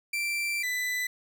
40% pulse tone pair in turn, 2349 / 1994.2 Hz, D7 / B6, 0 / +16 cents, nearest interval minor third, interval 284 cents, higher first, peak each -27 dBFS, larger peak neither, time 0.13-0.63 / 0.63-1.07 s, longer first, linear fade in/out 5 ms, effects none

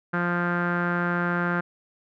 sawtooth tone with low-pass filter, 174.61 Hz, F3, in tune, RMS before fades -25 dBFS, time 0.13-1.61 s, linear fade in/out 10 ms, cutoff 1500 Hz, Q 6.8, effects none

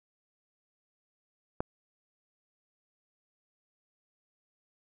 click, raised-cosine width 1 ms, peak -16 dBFS, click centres 1.605 s, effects none

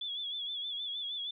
sine tone with vibrato, 3417 Hz, G#7, 49 cents sharp, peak -35 dBFS, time 0.01-1.31 s, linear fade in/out 5 ms, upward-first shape sine, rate 6.4 Hz, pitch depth 65 cents each way, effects none

